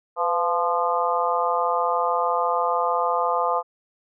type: harmonic tone with a mistuned harmonic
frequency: 173.7 Hz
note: F3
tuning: 9 cents flat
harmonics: 3 / 4 / 5 / 6 / 7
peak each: -26 / -26 / -26 / -26 / -26 dBFS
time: 0.16-3.63 s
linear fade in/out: 50 ms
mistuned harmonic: 3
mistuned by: -52 cents
effects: none

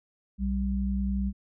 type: tone pair together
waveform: sine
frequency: 61.74 / 196.17 Hz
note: B1 / G3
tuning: 0 / +2 cents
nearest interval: octave + minor sixth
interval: 2002 cents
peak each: -28 dBFS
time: 0.38-1.33 s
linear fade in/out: 50 ms
effects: none

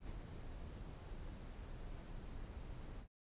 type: noise with ADSR envelope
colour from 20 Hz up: brown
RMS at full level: -45 dBFS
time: 0-3.08 s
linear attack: 92 ms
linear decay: 34 ms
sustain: -4 dB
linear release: 94 ms
effects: resampled to 8000 Hz

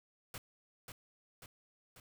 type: noise with echo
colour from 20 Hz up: pink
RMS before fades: -45 dBFS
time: 0.34-0.38 s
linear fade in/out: 2 ms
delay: 540 ms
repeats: 3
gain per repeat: -4 dB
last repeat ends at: 2 s
effects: none

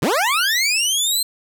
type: linear sweep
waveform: 20% pulse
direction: up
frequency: 109.2 to 4186 Hz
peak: -11 dBFS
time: 0.02-1.23 s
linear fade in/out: 5 ms
effects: none

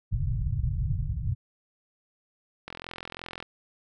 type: low-pass noise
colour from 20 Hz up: white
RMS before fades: -28 dBFS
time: 0.11-1.35 s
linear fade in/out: 20 ms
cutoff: 140 Hz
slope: 48 dB/octave
type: click train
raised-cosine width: 0.3 ms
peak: -21 dBFS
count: 33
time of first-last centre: 2.68-3.426 s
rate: 42.9 Hz
effects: none

